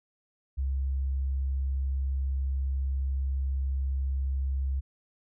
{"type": "tone", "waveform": "sine", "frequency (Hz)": 67.2, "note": "C2", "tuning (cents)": 47, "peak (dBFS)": -26, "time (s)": [0.57, 4.81], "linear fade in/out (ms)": 20, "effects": []}